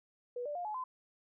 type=tone with pitch steps; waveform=sine; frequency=488.5 / 587.7 / 707 / 850.5 / 1023.2 Hz; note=B4 / D5 / F5 / G#5 / C6; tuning=-19 / +1 / +21 / +41 / -39 cents; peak=-36 dBFS; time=0.36-0.84 s; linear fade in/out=5 ms; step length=96 ms; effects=none